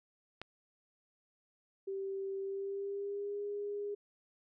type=click; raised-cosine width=0.3 ms; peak=-26 dBFS; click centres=0.416 s
type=tone with pitch glide; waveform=sine; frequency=389.3 to 409.1 Hz; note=G4 to G#4; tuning=-12 to -26 cents; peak=-36 dBFS; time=1.87-3.95 s; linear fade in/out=10 ms; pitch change=+86 cents; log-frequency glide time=2.4-3.43 s
effects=none